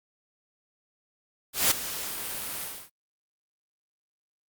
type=noise with ADSR envelope; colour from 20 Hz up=white; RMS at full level=-20 dBFS; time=1.53-2.9 s; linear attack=180 ms; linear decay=11 ms; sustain=-14 dB; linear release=280 ms; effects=Opus 48 kbps